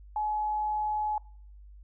sine tone, 849 Hz, G#5, 38 cents sharp, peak -27 dBFS, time 0.16-1.18 s, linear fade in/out 2 ms, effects noise-tail reverb RT60 0.6 s tail -24 dB re dry + added 50 Hz sine -47 dBFS peak until 1.83 s

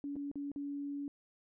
sine tone with dropouts, 284.3 Hz, C#4, 44 cents sharp, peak -37 dBFS, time 0.04-1.08 s, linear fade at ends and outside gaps 1 ms, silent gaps 0.157-0.164 / 0.315-0.356 / 0.517-0.56 s, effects none

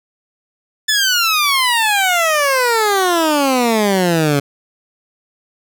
15% pulse exponential sweep, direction down, 1760 to 138.59 Hz, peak -6 dBFS, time 0.88-4.4 s, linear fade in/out 10 ms, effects none

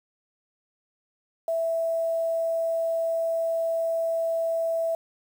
sine tone with quantisation, 659.3 Hz, E5, in tune, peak -23 dBFS, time 1.48-4.95 s, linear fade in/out 2 ms, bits 8, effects none

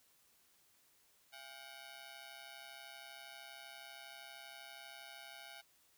10% pulse ring-modulated tone, 746 Hz, F#5, 14 cents sharp, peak -40 dBFS, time 1.32-5.62 s, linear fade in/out 20 ms, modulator 66.3 Hz, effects white hiss -71 dBFS RMS until 5.97 s

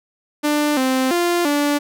sawtooth tone with pitch steps, 296.7 / 260.4 / 347.8 / 290.3 Hz, D4 / C4 / F4 / D4, +18 / -8 / -7 / -20 cents, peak -12 dBFS, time 0.43-1.79 s, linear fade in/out 20 ms, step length 340 ms, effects none

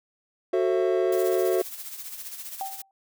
triangle chord, F# half-diminished seventh, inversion none, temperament just, 370 / 444 / 532.8 / 666 Hz, F#4 / A4 / C5 / E5, 0 / +16 / +31 / +18 cents, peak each -21 / -26 / -27 / -27 dBFS, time 0.53-1.62 s, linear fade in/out 5 ms
blue noise with tremolo, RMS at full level -36 dBFS, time 1.12-2.82 s, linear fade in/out 5 ms, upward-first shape sine, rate 15 Hz, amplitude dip 55%
sine tone with exponential decay, 777 Hz, G5, 16 cents flat, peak -26 dBFS, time 2.61-2.91 s, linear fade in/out 1 ms, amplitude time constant 65 ms
effects none

